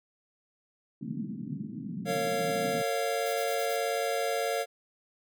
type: band-pass noise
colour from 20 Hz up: white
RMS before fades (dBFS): -37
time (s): 1.01-2.82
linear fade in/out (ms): 5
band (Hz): 140 to 270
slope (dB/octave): 48
type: chord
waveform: square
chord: Bb minor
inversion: none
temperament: equal with one note detuned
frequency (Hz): 456 / 554.4 / 698.5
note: Bb4 / Db5 / F5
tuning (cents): -38 / 0 / 0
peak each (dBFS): -33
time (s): 2.05-4.66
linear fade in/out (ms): 50
type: noise bursts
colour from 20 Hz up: blue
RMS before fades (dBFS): -43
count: 5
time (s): 3.26-3.765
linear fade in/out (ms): 5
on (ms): 73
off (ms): 35
effects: none